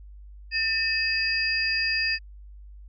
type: tone cluster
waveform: sine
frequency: 1799 / 2559 / 4827 Hz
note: A6 / D#7 / D8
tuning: +38 / +48 / +47 cents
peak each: -27 dBFS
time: 0.51-2.19 s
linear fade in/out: 50 ms
effects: added 50 Hz sine -42 dBFS peak until 2.88 s